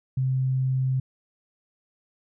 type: tone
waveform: sine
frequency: 130.81 Hz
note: C3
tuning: in tune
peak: -21 dBFS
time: 0.17-1 s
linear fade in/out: 5 ms
effects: none